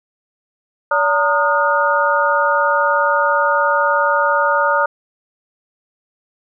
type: tone cluster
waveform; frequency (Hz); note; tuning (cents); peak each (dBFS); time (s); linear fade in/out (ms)
sine; 573 / 917 / 1235 / 1434; D5 / A#5 / D#6 / F6; -43 / -29 / -13 / +45; -18; 0.91-4.86; 5
effects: none